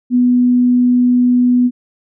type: tone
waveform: sine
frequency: 246.9 Hz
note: B3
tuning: in tune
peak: -8 dBFS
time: 0.1-1.71 s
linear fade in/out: 50 ms
effects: none